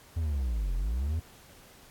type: linear two-way sweep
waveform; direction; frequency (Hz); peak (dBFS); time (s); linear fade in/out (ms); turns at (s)
triangle; down then up; 85 to 41.2 to 85; -25; 0.16-1.2; 10; 0.75
effects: pink hiss -55 dBFS RMS until 1.9 s + AAC 64 kbps